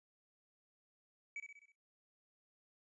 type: tone with echo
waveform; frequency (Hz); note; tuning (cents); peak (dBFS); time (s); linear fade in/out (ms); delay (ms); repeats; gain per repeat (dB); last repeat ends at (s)
triangle; 2282; C#7; +50; -40; 1.36-1.4; 2; 64; 5; -5; 1.72
effects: noise-tail reverb RT60 0.5 s tail -26 dB re dry + resampled to 22050 Hz